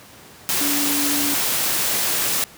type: tone in noise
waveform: sine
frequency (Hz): 287.8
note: D4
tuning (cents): -35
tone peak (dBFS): -24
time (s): 0.61-1.34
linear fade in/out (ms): 0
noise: white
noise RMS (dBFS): -21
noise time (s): 0.49-2.44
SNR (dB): -6
effects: pink hiss -44 dBFS RMS until 2.57 s + high-pass 100 Hz 12 dB/octave